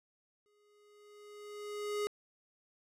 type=tone with exponential growth; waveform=square; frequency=415.3 Hz; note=G#4; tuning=in tune; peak=-32 dBFS; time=0.46-2.07 s; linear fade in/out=0 ms; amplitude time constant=350 ms; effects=low-pass 12000 Hz 12 dB/octave